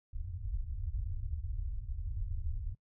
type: low-pass noise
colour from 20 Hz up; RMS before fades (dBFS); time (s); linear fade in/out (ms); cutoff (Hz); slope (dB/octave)
pink; -37; 0.13-2.75; 5; 100; 48
effects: noise-tail reverb RT60 0.1 s tail -23 dB re dry